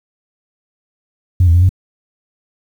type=tone with pitch steps; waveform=sine; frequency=90.5 / 83.5 / 88.1 / 92.9 Hz; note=F#2 / E2 / F2 / F#2; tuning=-38 / +23 / +16 / +7 cents; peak=-5 dBFS; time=1.4-1.692 s; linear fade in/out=5 ms; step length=73 ms; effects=tanh soft clip ceiling -3 dBFS + 7-bit